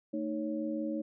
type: tone cluster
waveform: sine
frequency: 224.5 / 310.4 / 553 Hz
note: A3 / D#4 / C#5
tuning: +35 / -4 / -4 cents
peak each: -37 / -34 / -39 dBFS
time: 0.13-1.02 s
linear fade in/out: 10 ms
effects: none